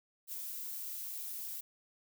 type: noise with ADSR envelope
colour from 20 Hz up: violet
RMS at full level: -40 dBFS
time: 0.27-1.61 s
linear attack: 56 ms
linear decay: 6 ms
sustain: -2 dB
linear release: 10 ms
effects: none